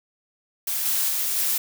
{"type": "noise with level steps", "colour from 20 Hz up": "blue", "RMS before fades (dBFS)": [-26, -23, -25, -23], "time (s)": [0.67, 1.58], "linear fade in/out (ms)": 5, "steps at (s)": [0.85, 1.09, 1.36], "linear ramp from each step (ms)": 10, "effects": []}